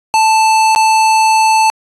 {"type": "tone with dropouts", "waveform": "square", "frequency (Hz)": 880, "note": "A5", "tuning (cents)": 0, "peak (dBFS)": -8, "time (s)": [0.14, 1.7], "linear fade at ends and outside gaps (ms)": 0, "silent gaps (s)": [0.75, 0.76], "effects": ["resampled to 24000 Hz"]}